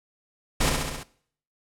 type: noise with echo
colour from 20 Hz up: pink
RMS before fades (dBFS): -22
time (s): 0.6-0.7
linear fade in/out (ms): 10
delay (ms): 67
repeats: 5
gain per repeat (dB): -3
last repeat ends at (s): 1.035
effects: noise-tail reverb RT60 0.6 s tail -20 dB re dry + low-pass 11000 Hz 12 dB/octave